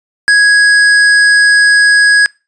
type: tone with tanh clipping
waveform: sine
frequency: 1661.2 Hz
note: G#6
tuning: in tune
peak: -6 dBFS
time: 0.28-2.26 s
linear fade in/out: 0 ms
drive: 17 dB
effects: noise-tail reverb RT60 0.3 s tail -26 dB re dry + resampled to 22050 Hz